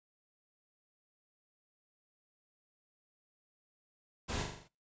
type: noise with echo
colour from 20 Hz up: pink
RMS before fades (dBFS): -38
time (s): 4.28-4.44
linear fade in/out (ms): 20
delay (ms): 41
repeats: 6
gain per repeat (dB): -4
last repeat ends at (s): 4.686
effects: noise-tail reverb RT60 0.3 s tail -23 dB re dry + resampled to 16000 Hz